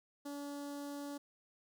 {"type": "tone with notch filter", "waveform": "sawtooth", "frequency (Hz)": 285.9, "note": "D4", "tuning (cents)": -46, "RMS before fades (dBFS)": -44, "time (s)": [0.25, 1.18], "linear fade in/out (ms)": 10, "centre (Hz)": 2300, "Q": 0.87, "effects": []}